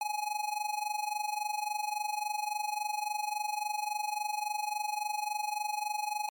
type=tone with amplitude modulation; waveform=square; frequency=841 Hz; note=G#5; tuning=22 cents sharp; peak=-29 dBFS; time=0.01-6.29 s; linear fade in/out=2 ms; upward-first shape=sine; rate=23.6 Hz; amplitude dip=80%; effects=MP3 96 kbps